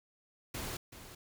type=noise with echo; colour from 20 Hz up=pink; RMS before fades=-40 dBFS; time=0.54-0.77 s; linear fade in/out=5 ms; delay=380 ms; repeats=1; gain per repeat=-11 dB; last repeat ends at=1.15 s; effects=none